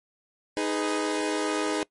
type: chord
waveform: sawtooth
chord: G# minor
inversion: second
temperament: equal with one note detuned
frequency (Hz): 311.1 / 415.3 / 500.2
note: D#4 / G#4 / B4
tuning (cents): 0 / 0 / +22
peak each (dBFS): -24 / -26 / -29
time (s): 0.57-1.83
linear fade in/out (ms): 0
effects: noise-tail reverb RT60 0.1 s tail -22 dB re dry + MP3 48 kbps